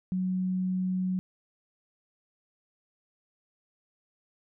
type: tone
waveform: sine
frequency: 185 Hz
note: F#3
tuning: in tune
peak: -26 dBFS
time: 0.12-1.19 s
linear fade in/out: 0 ms
effects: none